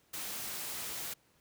white noise, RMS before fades -40 dBFS, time 0.13-1.14 s, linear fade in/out 10 ms, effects pink hiss -69 dBFS RMS until 1.4 s + high-pass 60 Hz 12 dB/octave

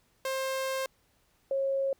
sawtooth / sine tone pair in turn, 530 / 543.6 Hz, C5 / C#5, +22 / -34 cents, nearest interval unison, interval 44 cents, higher second, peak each -26 dBFS, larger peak neither, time 0.25-0.86 / 1.51-1.93 s, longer first, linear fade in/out 2 ms, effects pink hiss -69 dBFS RMS until 1.99 s

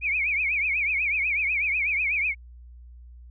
sine tone with vibrato, 2349 Hz, D7, in tune, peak -22 dBFS, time 0.01-2.35 s, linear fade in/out 50 ms, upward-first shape triangle, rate 8.1 Hz, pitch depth 180 cents each way, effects added 60 Hz sine -43 dBFS peak until 3.3 s

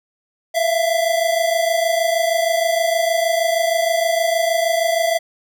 square tone pair together, 660.6 / 687 Hz, E5 / F5, +4 / -29 cents, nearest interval minor second, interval 67 cents, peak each -18 / -21 dBFS, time 0.54-5.19 s, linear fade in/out 20 ms, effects none

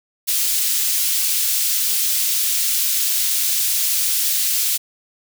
white high-pass noise, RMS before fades -19 dBFS, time 0.27-4.78 s, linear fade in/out 20 ms, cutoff 3300 Hz, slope 12 dB/octave, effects none

